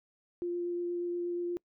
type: tone with vibrato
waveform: sine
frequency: 349.2 Hz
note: F4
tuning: in tune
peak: -31 dBFS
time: 0.42-1.57 s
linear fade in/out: 0 ms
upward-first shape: sine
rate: 8.4 Hz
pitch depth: 8 cents each way
effects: noise-tail reverb RT60 0.1 s tail -25 dB re dry